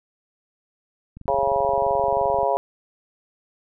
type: click train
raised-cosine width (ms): 5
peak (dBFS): -27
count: 30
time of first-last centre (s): 1.17-2.431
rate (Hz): 23
type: harmonic tone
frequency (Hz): 138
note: C#3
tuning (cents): -7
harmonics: 3 / 4 / 5 / 6 / 7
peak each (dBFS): -27 / -23 / -23 / -28 / -25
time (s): 1.28-2.57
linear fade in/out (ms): 0
effects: none